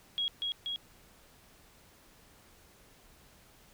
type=tone with echo; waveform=sine; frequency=3306 Hz; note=G#7; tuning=9 cents flat; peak=-29 dBFS; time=0.18-0.28 s; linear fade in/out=0 ms; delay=240 ms; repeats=2; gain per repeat=-2 dB; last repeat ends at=0.76 s; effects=pink hiss -60 dBFS RMS until 3.73 s